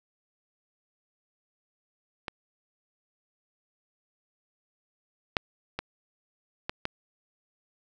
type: clicks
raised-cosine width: 0.3 ms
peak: -17 / -7 / -15 / -14 / -13 dBFS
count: 5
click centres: 2.282 / 5.368 / 5.79 / 6.695 / 6.854 s
effects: none